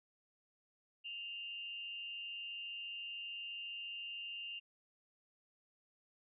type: tone with amplitude modulation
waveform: sine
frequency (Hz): 2794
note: F7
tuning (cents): 0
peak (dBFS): -40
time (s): 1.04-4.6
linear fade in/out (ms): 20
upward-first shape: sine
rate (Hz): 215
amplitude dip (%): 55
effects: none